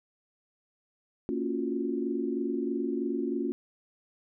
sine chord, Gb major seventh, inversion first, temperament just, 231.2 / 277.5 / 346.9 / 370 Hz, Bb3 / Db4 / F4 / Gb4, -14 / +2 / -12 / 0 cents, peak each -34 / -32 / -33 / -36 dBFS, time 1.29-3.52 s, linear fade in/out 0 ms, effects none

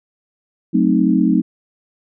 sine chord, F# diminished seventh, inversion none, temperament equal, 185 / 220 / 261.6 / 311.1 Hz, F#3 / A3 / C4 / Eb4, 0 / 0 / 0 / 0 cents, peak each -17 dBFS, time 0.73-1.42 s, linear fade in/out 20 ms, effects none

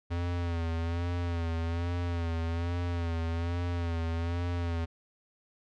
square tone with vibrato, 85 Hz, F2, 46 cents flat, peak -30 dBFS, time 0.1-4.86 s, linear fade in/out 20 ms, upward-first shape sine, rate 1.2 Hz, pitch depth 52 cents each way, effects low-pass 4000 Hz 12 dB/octave

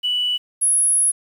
sine tone pair in turn, 2960 / 10717 Hz, F#7 / E9, 0 / +28 cents, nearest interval octave + minor seventh, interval 2228 cents, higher second, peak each -17 / -12 dBFS, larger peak second, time 0.03-0.38 / 0.61-1.12 s, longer second, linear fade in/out 20 ms, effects tanh soft clip ceiling -12 dBFS + 8-bit

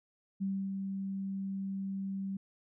sine tone with ADSR envelope, 194.3 Hz, G3, 15 cents flat, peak -30 dBFS, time 0.4-2.37 s, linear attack 22 ms, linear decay 280 ms, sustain -4 dB, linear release 5 ms, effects none

